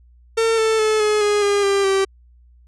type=tone with pitch steps; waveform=45% pulse; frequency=452.5 / 442.7 / 433.1 / 423.7 / 414.5 / 405.5 / 396.7 / 388.1 Hz; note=A4 / A4 / A4 / G#4 / G#4 / G#4 / G4 / G4; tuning=+48 / +11 / -27 / +35 / -3 / -41 / +21 / -17 cents; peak=-15 dBFS; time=0.37-2.05 s; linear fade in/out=10 ms; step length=210 ms; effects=added 60 Hz sine -47 dBFS peak until 2.67 s + resampled to 22050 Hz